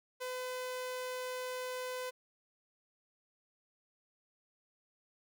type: tone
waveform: sawtooth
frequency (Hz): 506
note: B4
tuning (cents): +42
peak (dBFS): -34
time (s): 0.2-2.11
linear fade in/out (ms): 20
effects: none